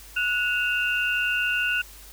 sine tone cluster, 1467 / 2561 / 2768 Hz, F#6 / D#7 / F7, -15 / +49 / -16 cents, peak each -24 / -32 / -26 dBFS, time 0.16-1.82 s, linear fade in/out 10 ms, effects added 50 Hz sine -47 dBFS peak until 2.12 s + white hiss -47 dBFS RMS until 2.12 s

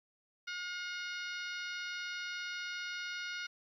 harmonic tone with a mistuned harmonic, 717 Hz, F5, 45 cents sharp, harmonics 2 / 3 / 4 / 5 / 6 / 7 / 8, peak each -41 / -45 / -47 / -49 / -51 / -52 / -53 dBFS, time 0.47-3.47 s, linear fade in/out 10 ms, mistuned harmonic 5, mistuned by +43 cents, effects 12-bit

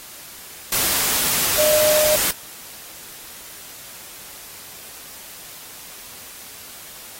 sine tone in noise, 610 Hz, D#5, 34 cents flat, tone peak -16 dBFS, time 1.58-2.16 s, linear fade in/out 2 ms, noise white, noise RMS -20 dBFS, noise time 0.72-2.31 s, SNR +1 dB, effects white hiss -39 dBFS RMS until 7.19 s + AAC 48 kbps

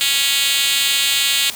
5% pulse tone with high-pass filter, 277.2 Hz, C#4, in tune, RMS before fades -17 dBFS, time 0.01-1.5 s, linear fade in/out 0 ms, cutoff 3600 Hz, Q 1.5, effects white hiss -32 dBFS RMS until 1.55 s

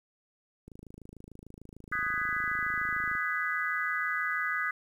click train, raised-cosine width 3 ms, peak -34 dBFS, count 67, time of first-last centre 0.68-3.152 s, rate 26.7 Hz
sine chord, G# minor seventh, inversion second, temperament just, 1245.9 / 1495.1 / 1661.2 / 1993.5 Hz, D#6 / F#6 / G#6 / B6, +2 / +18 / 0 / +16 cents, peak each -34 dBFS, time 1.92-4.71 s, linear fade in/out 5 ms
effects 10-bit

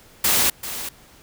white noise with echo, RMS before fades -18 dBFS, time 0.24-0.5 s, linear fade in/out 5 ms, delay 390 ms, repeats 1, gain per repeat -12 dB, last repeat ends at 0.89 s, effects pink hiss -50 dBFS RMS until 1.22 s

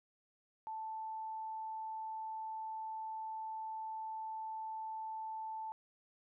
sine tone, 880 Hz, A5, in tune, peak -40 dBFS, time 0.67-5.72 s, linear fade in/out 0 ms, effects none

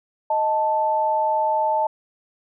sine tone pair together, 623.7 / 880 Hz, D#5 / A5, +4 / 0 cents, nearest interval tritone, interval 596 cents, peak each -23 / -19 dBFS, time 0.3-1.87 s, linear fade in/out 5 ms, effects none

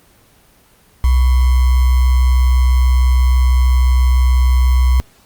sine tone with sample-and-hold, 63.1 Hz, B1, 38 cents sharp, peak -8 dBFS, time 1.04-5 s, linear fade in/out 0 ms, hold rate 1050 Hz, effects pink hiss -50 dBFS RMS until 5.25 s + Opus 24 kbps

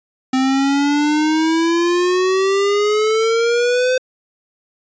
square exponential sweep, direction up, 258.9 to 515 Hz, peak -14 dBFS, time 0.33-3.98 s, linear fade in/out 5 ms, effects resampled to 16000 Hz

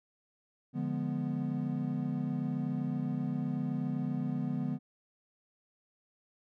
triangle chord, D diminished seventh, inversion none, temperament equal, 146.83 / 174.61 / 207.7 / 246.9 Hz, D3 / F3 / Ab3 / Cb4, 0 / 0 / 0 / 0 cents, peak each -34 / -36 / -37 / -33 dBFS, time 0.73-4.79 s, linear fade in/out 50 ms, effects none

